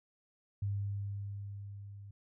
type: tone with level ramp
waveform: sine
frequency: 100.5 Hz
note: G2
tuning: 44 cents sharp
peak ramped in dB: -31 to -47 dBFS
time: 0.62-2.11 s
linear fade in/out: 5 ms
effects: none